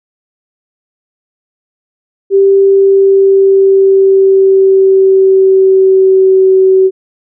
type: tone with pitch glide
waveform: sine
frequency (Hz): 392 to 379.1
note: G4 to F#4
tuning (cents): 0 to +42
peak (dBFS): -3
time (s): 2.3-6.91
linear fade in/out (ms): 50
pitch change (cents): -58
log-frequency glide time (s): 2.57-6.54
effects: none